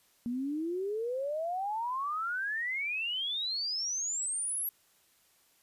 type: exponential sweep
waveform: sine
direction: up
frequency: 233.1 to 11740 Hz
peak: -31 dBFS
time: 0.26-4.69 s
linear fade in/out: 0 ms
effects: white hiss -67 dBFS RMS until 5.62 s + resampled to 32000 Hz